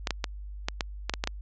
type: clicks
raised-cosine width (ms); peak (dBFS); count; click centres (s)
0.2; -10; 9; 0.072 / 0.107 / 0.242 / 0.685 / 0.808 / 1.096 / 1.138 / 1.239 / 1.274
effects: added 50 Hz sine -37 dBFS peak until 1.41 s + resampled to 16000 Hz